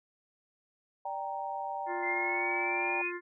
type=chord; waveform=sine; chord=G minor; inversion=second; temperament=equal; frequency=587.3 / 784 / 932.3 Hz; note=D5 / G5 / Bb5; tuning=0 / 0 / 0 cents; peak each=-42 / -36 / -38 dBFS; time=1.05-3.02 s; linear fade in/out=5 ms
type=harmonic tone; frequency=351.3 Hz; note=F4; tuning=10 cents sharp; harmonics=1 / 3 / 4 / 5 / 6; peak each=-37 / -44 / -48 / -42 / -46 dBFS; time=1.86-3.21 s; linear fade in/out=50 ms
type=linear sweep; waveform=sine; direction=up; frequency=2071 to 2500 Hz; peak=-31 dBFS; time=2.01-3.12 s; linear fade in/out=50 ms
effects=none